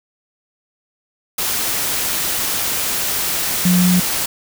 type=tone in noise; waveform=sine; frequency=179.9 Hz; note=F#3; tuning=48 cents flat; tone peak=-11 dBFS; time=3.65-4 s; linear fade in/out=5 ms; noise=white; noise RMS=-20 dBFS; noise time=1.38-4.26 s; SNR=+6 dB; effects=none